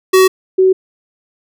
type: tone pair in turn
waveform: square / sine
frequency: 376.3 / 376.3 Hz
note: F#4 / F#4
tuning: +29 / +29 cents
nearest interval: unison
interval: 0 cents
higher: neither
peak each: -6 dBFS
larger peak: neither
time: 0.13-0.28 / 0.58-0.73 s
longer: neither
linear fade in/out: 10 ms
effects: none